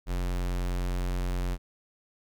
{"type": "tone", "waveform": "square", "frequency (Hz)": 44.84, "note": "F1", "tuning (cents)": 46, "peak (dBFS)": -28, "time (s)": [0.06, 1.58], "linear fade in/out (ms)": 50, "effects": []}